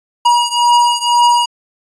square beating tone pair, 957 / 959 Hz, A#5 / A#5, +45 / +49 cents, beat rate 2 Hz, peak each -12 / -14 dBFS, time 0.25-1.46 s, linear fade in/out 10 ms, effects resampled to 22050 Hz

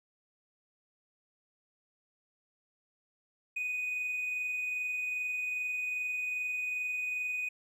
triangle tone with amplitude modulation, 2489 Hz, D#7, in tune, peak -28 dBFS, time 3.56-7.49 s, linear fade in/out 10 ms, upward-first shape sine, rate 22.5 Hz, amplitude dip 30%, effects tanh soft clip ceiling -27 dBFS

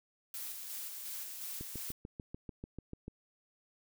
blue noise with tremolo, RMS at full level -42 dBFS, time 0.34-1.92 s, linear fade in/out 2 ms, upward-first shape square, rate 2.8 Hz, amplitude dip 30%
click train, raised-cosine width 3 ms, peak -30 dBFS, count 11, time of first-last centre 1.61-3.081 s, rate 6.8 Hz
effects none

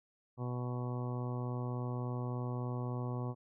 harmonic tone, 123.47 Hz, B2, in tune, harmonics 1 / 2 / 3 / 4 / 5 / 6 / 7 / 8 / 9, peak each -36 / -43 / -46 / -48 / -51 / -52 / -52 / -52 / -51 dBFS, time 0.37-3.35 s, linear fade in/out 50 ms, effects none

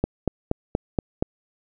click train, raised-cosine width 2 ms, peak -7 dBFS, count 6, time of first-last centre 0.04-1.225 s, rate 4.22 Hz, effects none

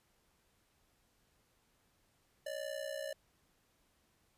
square ring-modulated tone, 587.3 Hz, D5, in tune, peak -37 dBFS, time 2.46-3.13 s, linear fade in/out 5 ms, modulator 30.4 Hz, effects pink hiss -74 dBFS RMS until 4.37 s + resampled to 32000 Hz

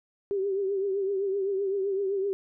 sine tone with vibrato, 392 Hz, G4, in tune, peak -25 dBFS, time 0.31-2.33 s, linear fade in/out 0 ms, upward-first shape triangle, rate 7.8 Hz, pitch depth 75 cents each way, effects none

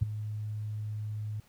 sine tone with ADSR envelope, 106.5 Hz, G#2, 44 cents sharp, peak -19 dBFS, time 0.01-1.4 s, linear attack 16 ms, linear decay 10 ms, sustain -14 dB, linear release 3 ms, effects pink hiss -64 dBFS RMS until 1.48 s

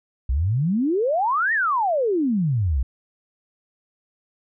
sine exponential two-way sweep, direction up then down, 58.4 to 1895 to 58.4 Hz, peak -18 dBFS, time 0.29-2.83 s, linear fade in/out 5 ms, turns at 1.53 s, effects none

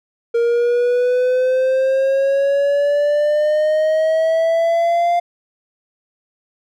triangle exponential sweep, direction up, 466.2 to 698.5 Hz, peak -11 dBFS, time 0.34-5.2 s, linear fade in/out 10 ms, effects none

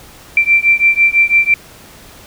sine beating tone pair, 2347 / 2353 Hz, D7 / D7, -2 / +3 cents, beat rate 6 Hz, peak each -11 dBFS, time 0.37-1.54 s, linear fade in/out 2 ms, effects pink hiss -39 dBFS RMS until 2.26 s

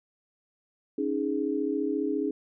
sine chord, C# suspended second, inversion none, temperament just, 277.2 / 311.8 / 415.8 Hz, C#4 / D#4 / G#4, 0 / +4 / +2 cents, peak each -30 dBFS, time 0.98-2.31 s, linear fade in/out 5 ms, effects none

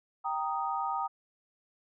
sine chord, Eb major, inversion first, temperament equal, 784 / 932.3 / 1244.5 Hz, G5 / Bb5 / Eb6, 0 / 0 / 0 cents, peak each -34 dBFS, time 0.24-1.08 s, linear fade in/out 20 ms, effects none

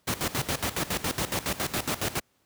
pink noise with tremolo, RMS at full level -27 dBFS, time 0.07-2.2 s, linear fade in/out 10 ms, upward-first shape square, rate 7.2 Hz, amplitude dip 80%, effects pink hiss -69 dBFS RMS until 2.45 s + high-pass 80 Hz 12 dB/octave

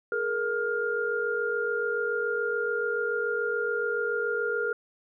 sine tone cluster, 423.4 / 470.4 / 1410 Hz, G#4 / A#4 / F6, +33 / +16 / +16 cents, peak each -31 / -30 / -29 dBFS, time 0.12-4.73 s, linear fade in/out 2 ms, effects none

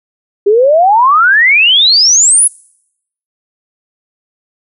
sine exponential sweep, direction up, 392 to 10720 Hz, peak -4 dBFS, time 0.46-2.48 s, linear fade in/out 10 ms, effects noise-tail reverb RT60 0.8 s tail -26 dB re dry

